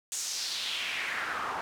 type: noise with band-pass filter sweep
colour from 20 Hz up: pink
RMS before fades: -34 dBFS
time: 0.12-1.61 s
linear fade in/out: 0 ms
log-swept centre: 7400 to 970 Hz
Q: 2.7
effects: none